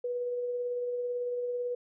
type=tone with tremolo; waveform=sine; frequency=488.9 Hz; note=B4; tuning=18 cents flat; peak=-29 dBFS; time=0.04-1.75 s; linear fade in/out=5 ms; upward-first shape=sine; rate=18 Hz; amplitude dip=25%; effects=none